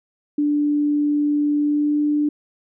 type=tone with pitch glide; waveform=sine; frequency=293.7 to 296.1 Hz; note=D4 to D4; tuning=0 to +14 cents; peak=-16 dBFS; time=0.38-2.29 s; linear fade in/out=5 ms; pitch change=+14 cents; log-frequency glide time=1.58-1.99 s; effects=none